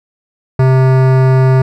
sine tone with hard clipping, 130.81 Hz, C3, in tune, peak -8 dBFS, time 0.59-1.62 s, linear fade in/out 5 ms, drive 18 dB, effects none

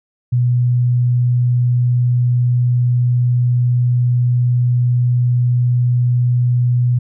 sine tone, 122.8 Hz, B2, 9 cents flat, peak -11 dBFS, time 0.32-6.99 s, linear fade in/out 10 ms, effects none

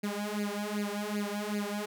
sawtooth tone with flanger, 206.8 Hz, G#3, 7 cents flat, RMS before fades -34 dBFS, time 0.03-1.86 s, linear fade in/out 10 ms, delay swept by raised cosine 0.43 to 3.63 ms, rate 2.6 Hz, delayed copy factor +0.9, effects none

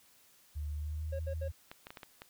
sine tone with pitch glide, 74.4 to 80.2 Hz, D2 to E2, +23 to -47 cents, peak -35 dBFS, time 0.55-1.52 s, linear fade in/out 20 ms, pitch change +130 cents, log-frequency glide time 0.75-1.21 s
triangle tone bursts, 545 Hz, C#5, 29 cents flat, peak -36 dBFS, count 3, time 1.12-1.484 s, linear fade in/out 10 ms, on 74 ms, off 71 ms
clicks, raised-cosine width 0.3 ms, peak -29 dBFS, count 6, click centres 1.715 / 1.869 / 1.905 / 1.972 / 2.032 / 2.219 s
effects white hiss -64 dBFS RMS until 2.29 s

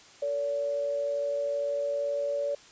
sine tone pair together, 453.2 / 571 Hz, A#4 / D5, -49 / -49 cents, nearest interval major third, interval 400 cents, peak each -38 / -27 dBFS, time 0.22-2.55 s, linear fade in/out 5 ms, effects white hiss -53 dBFS RMS until 2.71 s + resampled to 16000 Hz

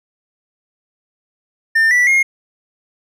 triangle tone with pitch steps, 1800 / 1962.9 / 2141 Hz, A6 / B6 / C7, +39 / -11 / +39 cents, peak -8 dBFS, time 1.75-2.23 s, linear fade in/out 10 ms, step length 160 ms, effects none

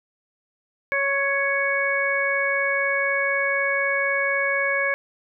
harmonic tone with a mistuned harmonic, 556 Hz, C#5, 5 cents sharp, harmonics 1 / 2 / 3 / 4, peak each -26 / -30 / -24 / -24 dBFS, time 0.92-4.94 s, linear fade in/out 0 ms, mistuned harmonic 2, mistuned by -15 cents, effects none

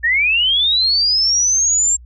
sine linear sweep, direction up, 1771 to 7480 Hz, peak -12 dBFS, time 0.03-1.97 s, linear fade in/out 20 ms, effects added 60 Hz sine -37 dBFS peak until 2.05 s

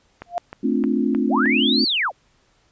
click train, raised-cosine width 0.5 ms, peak -18 dBFS, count 5, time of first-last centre 0.22-1.458 s, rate 3.23 Hz
sine tone with exponential growth, 698.5 Hz, F5, in tune, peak -16 dBFS, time 0.26-0.38 s, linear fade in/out 0 ms, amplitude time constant 24 ms
sine chord, D minor seventh, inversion second, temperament equal, 220 / 261.6 / 293.7 / 349.2 Hz, A3 / C4 / D4 / F4, 0 / 0 / 0 / 0 cents, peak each -22 / -21 / -24 / -26 dBFS, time 0.63-1.85 s, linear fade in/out 10 ms
sine linear two-way sweep, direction up then down, 435.1 to 4728 to 435.1 Hz, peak -18 dBFS, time 1.29-2.12 s, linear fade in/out 50 ms, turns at 1.84 s
effects pink hiss -61 dBFS RMS until 2.71 s + resampled to 16000 Hz

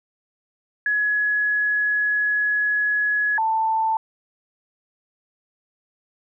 sine tone pair in turn, 1686 / 887 Hz, G#6 / A5, +26 / +14 cents, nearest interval major seventh, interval 1112 cents, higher first, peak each -18 dBFS, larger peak neither, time 0.86-3.38 / 3.38-3.97 s, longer first, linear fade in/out 2 ms, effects none

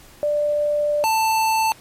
sine / square tone pair in turn, 591 / 885.5 Hz, D5 / A5, +11 / +11 cents, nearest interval perfect fifth, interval 700 cents, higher second, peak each -17 dBFS, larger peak neither, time 0.23-1.04 / 1.04-1.72 s, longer first, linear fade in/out 0 ms, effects pink hiss -47 dBFS RMS until 1.8 s + MP3 64 kbps

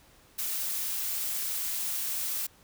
blue noise, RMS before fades -32 dBFS, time 0.38-2.47 s, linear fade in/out 10 ms, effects pink hiss -59 dBFS RMS until 2.63 s

